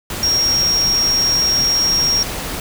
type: tone in noise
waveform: sine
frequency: 5588 Hz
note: F8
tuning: in tune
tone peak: -13 dBFS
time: 0.23-2.23 s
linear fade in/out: 2 ms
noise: pink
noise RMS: -25 dBFS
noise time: 0.1-2.6 s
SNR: +9 dB
effects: none